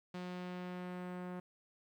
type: tone with low-pass filter sweep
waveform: sawtooth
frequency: 180 Hz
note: F#3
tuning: 47 cents flat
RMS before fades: -44 dBFS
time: 0.14-1.4 s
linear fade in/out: 5 ms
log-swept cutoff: 4400 to 1500 Hz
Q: 0.87
effects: 12-bit